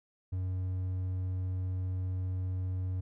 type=tone; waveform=triangle; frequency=92.5 Hz; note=F#2; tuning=in tune; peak=-29 dBFS; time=0.32-3.01 s; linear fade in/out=10 ms; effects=none